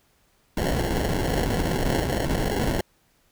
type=noise with sample-and-hold; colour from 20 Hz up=pink; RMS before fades=-24 dBFS; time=0.57-2.81 s; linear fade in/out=0 ms; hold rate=1225 Hz; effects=pink hiss -64 dBFS RMS until 3.31 s